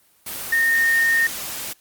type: tone in noise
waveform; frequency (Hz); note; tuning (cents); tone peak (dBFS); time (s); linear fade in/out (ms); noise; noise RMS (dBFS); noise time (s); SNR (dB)
sine; 1837; A#6; -26; -15; 0.52-1.27; 5; white; -30; 0.26-1.73; +12
effects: white hiss -58 dBFS RMS until 1.8 s + Opus 24 kbps